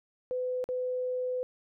sine tone with dropouts, 504 Hz, B4, 35 cents sharp, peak -29 dBFS, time 0.31-1.43 s, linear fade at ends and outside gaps 0 ms, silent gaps 0.641-0.689 s, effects none

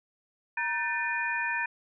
sine tone cluster, 943 / 1534 / 1776 / 2445 Hz, A#5 / G6 / A6 / D#7, +20 / -38 / +16 / -31 cents, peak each -34 / -35 / -31 / -33 dBFS, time 0.57-1.66 s, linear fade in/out 5 ms, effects none

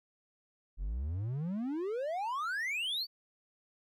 triangle exponential sweep, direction up, 41.2 to 4667 Hz, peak -31 dBFS, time 0.77-3.07 s, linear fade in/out 50 ms, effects none

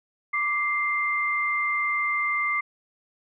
sine tone pair together, 1173.3 / 2093 Hz, D6 / C7, -2 / 0 cents, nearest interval minor seventh, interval 1002 cents, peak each -27 / -24 dBFS, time 0.33-2.61 s, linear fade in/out 10 ms, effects none

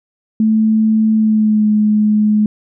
sine tone with pitch glide, 218.8 to 212 Hz, A3 to G#3, -9 to +36 cents, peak -9 dBFS, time 0.4-2.46 s, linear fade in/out 2 ms, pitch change -55 cents, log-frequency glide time 1.14-1.69 s, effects none

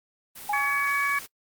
white noise, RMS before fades -41 dBFS, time 0.35-1.27 s, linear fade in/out 20 ms
sine tone with exponential decay, 828 Hz, G#5, 5 cents flat, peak -23 dBFS, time 0.49-1.05 s, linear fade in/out 5 ms, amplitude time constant 120 ms
harmonic tone, 565 Hz, C#5, 33 cents sharp, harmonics 2 / 3 / 4, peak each -27 / -27 / -27 dBFS, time 0.53-1.19 s, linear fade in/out 5 ms
effects noise-tail reverb RT60 0.1 s tail -23 dB re dry + Opus 24 kbps

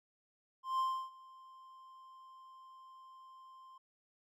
triangle tone with ADSR envelope, 1048 Hz, C6, 2 cents sharp, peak -28 dBFS, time 0.63-3.78 s, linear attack 160 ms, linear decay 310 ms, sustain -24 dB, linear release 5 ms, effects none

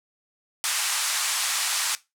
white band-pass noise, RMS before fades -26 dBFS, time 0.64-1.95 s, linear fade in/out 0 ms, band 850 to 10000 Hz, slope 24 dB/octave, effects noise-tail reverb RT60 0.2 s tail -17 dB re dry

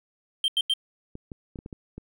triangle tone bursts, 3147 Hz, G7, 6 cents sharp, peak -19 dBFS, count 3, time 0.44-0.737 s, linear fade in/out 2 ms, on 41 ms, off 87 ms
clicks, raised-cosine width 3 ms, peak -25 dBFS, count 7, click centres 1.154 / 1.318 / 1.558 / 1.589 / 1.661 / 1.728 / 1.98 s
effects none

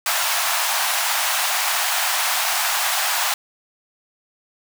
pink high-pass noise, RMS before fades -21 dBFS, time 0.06-3.34 s, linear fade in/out 2 ms, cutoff 700 Hz, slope 48 dB/octave, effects none

